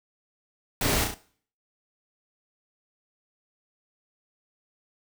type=noise with echo; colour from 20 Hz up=pink; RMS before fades=-26 dBFS; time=0.81-1.04 s; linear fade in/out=2 ms; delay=34 ms; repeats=3; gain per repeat=-4 dB; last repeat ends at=1.142 s; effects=noise-tail reverb RT60 0.5 s tail -18 dB re dry